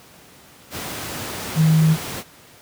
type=tone in noise; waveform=sine; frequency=158.6 Hz; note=D#3; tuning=33 cents sharp; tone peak=-11 dBFS; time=1.55-1.97 s; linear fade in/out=50 ms; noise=pink; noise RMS=-29 dBFS; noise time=0.7-2.24 s; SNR=+15 dB; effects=pink hiss -47 dBFS RMS until 2.61 s + high-pass 100 Hz 12 dB/octave